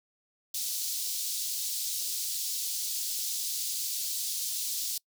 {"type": "high-pass noise", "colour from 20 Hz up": "pink", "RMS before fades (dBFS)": -33, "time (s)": [0.54, 4.98], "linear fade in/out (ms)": 5, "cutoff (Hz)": 4200, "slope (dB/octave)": 24, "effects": ["noise-tail reverb RT60 0.1 s tail -26 dB re dry"]}